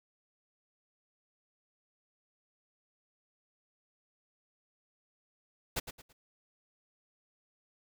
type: noise with echo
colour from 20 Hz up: pink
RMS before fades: -33 dBFS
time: 5.76-5.8 s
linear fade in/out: 10 ms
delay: 110 ms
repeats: 3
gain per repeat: -10 dB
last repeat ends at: 6.13 s
effects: none